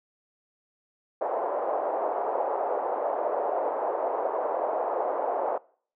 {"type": "band-pass noise", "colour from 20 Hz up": "pink", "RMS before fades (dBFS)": -28, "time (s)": [1.21, 5.58], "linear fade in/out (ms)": 5, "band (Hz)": [490, 840], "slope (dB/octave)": 24, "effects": ["noise-tail reverb RT60 0.5 s tail -23 dB re dry", "high-pass 300 Hz 12 dB/octave"]}